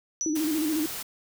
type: tone with exponential decay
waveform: sine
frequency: 5920 Hz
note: F#8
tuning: in tune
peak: -24 dBFS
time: 0.21-0.55 s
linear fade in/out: 0 ms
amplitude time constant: 72 ms
type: tone with vibrato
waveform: sine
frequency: 310 Hz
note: D#4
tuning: 6 cents flat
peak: -24 dBFS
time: 0.26-0.86 s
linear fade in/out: 2 ms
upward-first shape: square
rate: 14 Hz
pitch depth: 62 cents each way
type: noise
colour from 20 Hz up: white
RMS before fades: -35 dBFS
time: 0.35-1.03 s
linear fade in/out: 10 ms
effects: none